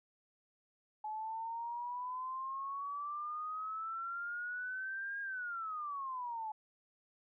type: exponential two-way sweep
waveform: sine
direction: up then down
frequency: 852 to 1630 to 852 Hz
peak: -38 dBFS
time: 1.04-6.52 s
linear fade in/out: 5 ms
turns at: 5.21 s
effects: none